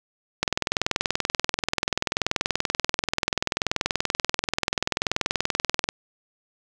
click train, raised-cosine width 0.2 ms, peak -4 dBFS, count 114, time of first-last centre 0.43-5.889 s, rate 20.7 Hz, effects none

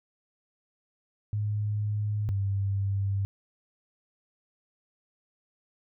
sine tone pair in turn, 104.8 / 98.68 Hz, G#2 / G2, +16 / +12 cents, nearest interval minor second, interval 104 cents, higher first, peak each -26 / -25 dBFS, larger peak second, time 1.33-2.29 / 2.29-3.25 s, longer neither, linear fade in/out 0 ms, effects none

